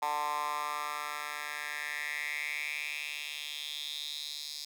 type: tone with high-pass filter sweep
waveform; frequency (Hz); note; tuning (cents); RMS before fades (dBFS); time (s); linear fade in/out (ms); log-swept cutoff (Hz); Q
10% pulse; 148.3; D3; +17; -37; 0.02-4.65; 5; 910 to 4600; 4.9
effects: none